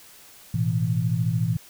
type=chord; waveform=sine; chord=A suspended second; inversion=none; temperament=equal; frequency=110 / 123.47 / 164.81 Hz; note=A2 / B2 / E3; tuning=0 / 0 / 0 cents; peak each=-25 dBFS; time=0.54-1.57 s; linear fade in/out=5 ms; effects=white hiss -49 dBFS RMS until 1.69 s